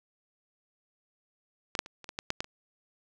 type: clicks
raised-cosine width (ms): 0.2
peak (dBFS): -14 / -7 / -27 / -29 / -22 / -16 / -11 / -14 / -30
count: 9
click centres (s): 1.752 / 1.791 / 1.861 / 2.043 / 2.091 / 2.189 / 2.304 / 2.405 / 2.444
effects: none